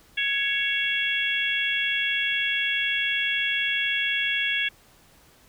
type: harmonic tone with a mistuned harmonic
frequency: 556 Hz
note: C#5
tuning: 5 cents sharp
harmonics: 3 / 4 / 5 / 6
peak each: -28 / -28 / -28 / -28 dBFS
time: 0.17-4.69 s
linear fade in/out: 10 ms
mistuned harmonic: 5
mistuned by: -34 cents
effects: pink hiss -56 dBFS RMS until 5.48 s